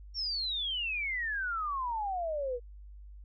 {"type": "exponential sweep", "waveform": "sine", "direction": "down", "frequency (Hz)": [5588, 470.2], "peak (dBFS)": -31, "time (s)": [0.14, 2.6], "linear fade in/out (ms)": 50, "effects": ["added 50 Hz sine -46 dBFS peak until 3.24 s"]}